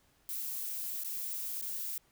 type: noise with dropouts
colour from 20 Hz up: violet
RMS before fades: -38 dBFS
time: 0.29-1.98 s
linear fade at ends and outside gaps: 1 ms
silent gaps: 1.036-1.046 / 1.614-1.623 s
effects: pink hiss -69 dBFS RMS until 2.11 s